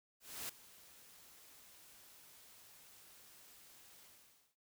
white noise with ADSR envelope, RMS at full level -43 dBFS, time 0.2-4.56 s, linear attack 290 ms, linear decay 7 ms, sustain -18 dB, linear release 530 ms, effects none

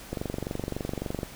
click train, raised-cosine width 2 ms, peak -17 dBFS, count 27, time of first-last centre 0.13-1.232 s, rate 23.6 Hz, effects pink hiss -45 dBFS RMS until 1.35 s

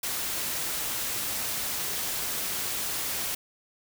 white noise, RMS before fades -31 dBFS, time 0.03-3.35 s, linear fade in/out 5 ms, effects none

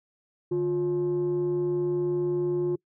sine tone pair together, 149.13 / 354.7 Hz, D3 / F4, +27 / +27 cents, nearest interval octave + minor third, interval 1500 cents, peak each -30 / -22 dBFS, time 0.51-2.76 s, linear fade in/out 10 ms, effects noise-tail reverb RT60 0.1 s tail -24 dB re dry + tanh soft clip ceiling -21 dBFS

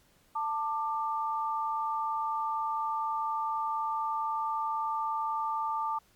sine tone pair together, 889 / 1186.7 Hz, A5 / D6, +18 / +18 cents, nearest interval perfect fourth, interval 500 cents, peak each -31 / -32 dBFS, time 0.35-5.99 s, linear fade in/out 10 ms, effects pink hiss -65 dBFS RMS until 6.15 s + MP3 96 kbps

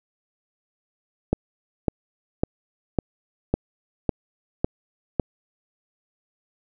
click train, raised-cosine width 2 ms, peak -6 dBFS, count 8, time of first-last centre 1.33-5.197 s, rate 1.81 Hz, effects none

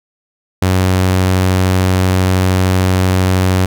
sawtooth tone, 93 Hz, F#2, 9 cents sharp, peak -6 dBFS, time 0.62-3.66 s, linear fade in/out 5 ms, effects none

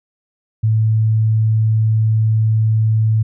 sine tone, 110 Hz, A2, in tune, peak -11 dBFS, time 0.63-3.23 s, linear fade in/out 10 ms, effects none

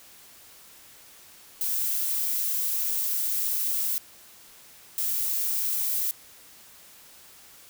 violet noise bursts at uneven times, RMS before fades -27 dBFS, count 2, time 1.61-3.98 / 4.98-6.11 s, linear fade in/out 0 ms, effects white hiss -51 dBFS RMS until 7.69 s

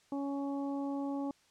harmonic tone, 279.2 Hz, C#4, 13 cents sharp, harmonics 1 / 2 / 3 / 4, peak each -34 / -43 / -44 / -51 dBFS, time 0.12-1.31 s, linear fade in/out 2 ms, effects white hiss -67 dBFS RMS until 1.5 s + low-pass 7000 Hz 12 dB/octave

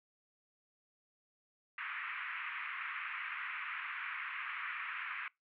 white band-pass noise, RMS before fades -42 dBFS, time 1.78-5.28 s, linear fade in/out 2 ms, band 1100 to 2500 Hz, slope 48 dB/octave, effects noise-tail reverb RT60 0.2 s tail -25 dB re dry

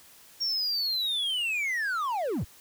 triangle linear sweep, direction down, 5588 to 47.23 Hz, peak -25 dBFS, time 0.4-2.45 s, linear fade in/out 20 ms, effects white hiss -54 dBFS RMS until 2.6 s

